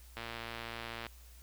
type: click train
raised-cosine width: 0.3 ms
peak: -25 dBFS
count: 105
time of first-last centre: 0.17-1.067 s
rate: 116 Hz
effects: added 60 Hz sine -53 dBFS peak until 1.42 s + white hiss -61 dBFS RMS until 1.42 s

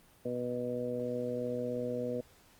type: harmonic tone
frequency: 123 Hz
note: B2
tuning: 7 cents flat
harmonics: 1 / 2 / 3 / 4 / 5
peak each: -44 / -38 / -44 / -35 / -41 dBFS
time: 0.25-2.21 s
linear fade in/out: 5 ms
effects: pink hiss -62 dBFS RMS until 2.59 s + Opus 32 kbps

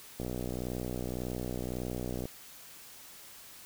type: click train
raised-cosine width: 2 ms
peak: -23 dBFS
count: 128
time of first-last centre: 0.2-2.255 s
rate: 61.8 Hz
effects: white hiss -51 dBFS RMS until 3.65 s

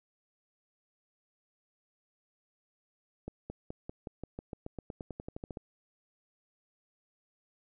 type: accelerating click train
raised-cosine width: 2 ms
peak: -26 dBFS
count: 19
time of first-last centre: 3.28-5.572 s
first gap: 220 ms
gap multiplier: 0.93
effects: none

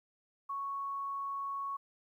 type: tone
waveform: sine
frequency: 1108.7 Hz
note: C#6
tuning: in tune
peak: -35 dBFS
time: 0.49-1.77 s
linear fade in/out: 10 ms
effects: 12-bit

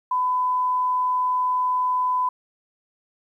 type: tone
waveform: sine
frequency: 1004 Hz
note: B5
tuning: 28 cents sharp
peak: -19 dBFS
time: 0.11-2.29 s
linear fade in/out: 5 ms
effects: 10-bit

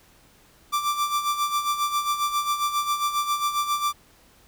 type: tone with tremolo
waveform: 45% pulse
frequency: 1175 Hz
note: D6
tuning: 1 cent sharp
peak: -20 dBFS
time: 0.72-3.93 s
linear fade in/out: 20 ms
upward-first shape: sine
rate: 7.4 Hz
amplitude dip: 65%
effects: pink hiss -56 dBFS RMS until 4.47 s

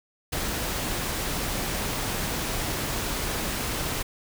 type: noise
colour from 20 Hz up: pink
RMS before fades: -29 dBFS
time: 0.32-4.03 s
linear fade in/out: 10 ms
effects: none

